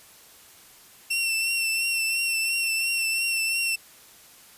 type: tone with vibrato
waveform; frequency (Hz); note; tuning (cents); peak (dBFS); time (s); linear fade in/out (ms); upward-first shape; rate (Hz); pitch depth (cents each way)
sawtooth; 2703; E7; +43; -20; 1.1-3.76; 10; triangle; 2.9; 34
effects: white hiss -51 dBFS RMS until 4.57 s + resampled to 32000 Hz